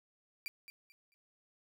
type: tone with echo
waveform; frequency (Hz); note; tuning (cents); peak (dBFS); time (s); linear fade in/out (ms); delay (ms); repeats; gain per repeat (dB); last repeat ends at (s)
30% pulse; 2361; D7; +9; -36; 0.46-0.48; 0; 220; 3; -11; 1.14
effects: none